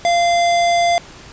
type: tone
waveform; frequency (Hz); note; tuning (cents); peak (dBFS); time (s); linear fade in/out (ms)
square; 691; F5; -19; -13; 0.05-0.98; 0
effects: pink hiss -39 dBFS RMS until 1.32 s + resampled to 16000 Hz